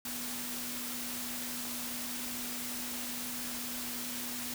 sine tone in noise, 244.3 Hz, B3, 19 cents flat, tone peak -44 dBFS, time 0.05-4.54 s, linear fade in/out 2 ms, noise white, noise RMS -39 dBFS, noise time 0.05-4.54 s, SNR -8 dB, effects none

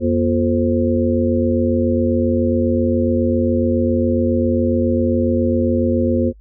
harmonic tone with a mistuned harmonic, 87.31 Hz, F2, in tune, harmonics 1 / 3 / 4 / 5 / 6, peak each -21 / -17 / -21 / -25 / -21 dBFS, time 0-6.33 s, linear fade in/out 50 ms, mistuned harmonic 3, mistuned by -150 cents, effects noise-tail reverb RT60 0.1 s tail -26 dB re dry + added 51 Hz sine -41 dBFS peak until 6.4 s

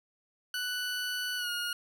20% pulse tone with pitch glide, 1486 to 1432.1 Hz, F#6 to F6, +7 to +43 cents, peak -27 dBFS, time 0.54-1.73 s, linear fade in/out 2 ms, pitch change -64 cents, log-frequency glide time 1.37-1.49 s, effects none

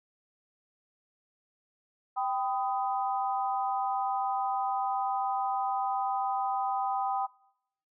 sine tone cluster, 783 / 1004 / 1250 Hz, G5 / B5 / D#6, -2 / +28 / +8 cents, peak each -29 / -34 / -35 dBFS, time 2.16-7.27 s, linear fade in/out 20 ms, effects noise-tail reverb RT60 0.8 s tail -25 dB re dry

